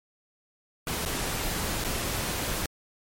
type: noise with dropouts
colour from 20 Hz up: pink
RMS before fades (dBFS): -30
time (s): 0.87-2.66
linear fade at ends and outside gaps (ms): 2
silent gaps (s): 1.052-1.059 / 1.841-1.846
effects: MP3 64 kbps